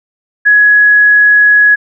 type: tone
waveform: sine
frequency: 1678 Hz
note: G#6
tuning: 17 cents sharp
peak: -3 dBFS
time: 0.45-1.76 s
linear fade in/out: 20 ms
effects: none